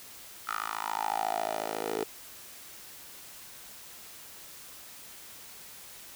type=tone with high-pass filter sweep; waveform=10% pulse; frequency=54 Hz; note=A1; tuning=32 cents flat; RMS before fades=-33 dBFS; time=0.47-2.04 s; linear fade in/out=10 ms; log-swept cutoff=1300 to 430 Hz; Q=6.5; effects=white hiss -48 dBFS RMS until 6.15 s